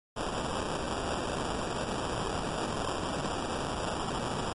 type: noise with sample-and-hold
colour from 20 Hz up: white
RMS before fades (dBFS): -33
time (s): 0.16-4.53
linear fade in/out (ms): 10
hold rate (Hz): 2100
effects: MP3 48 kbps